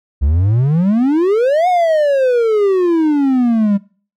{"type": "exponential two-way sweep", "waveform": "triangle", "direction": "up then down", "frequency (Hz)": [66, 740, 196.3], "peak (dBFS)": -8, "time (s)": [0.21, 3.78], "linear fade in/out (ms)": 20, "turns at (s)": 1.68, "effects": ["noise-tail reverb RT60 0.4 s tail -21 dB re dry"]}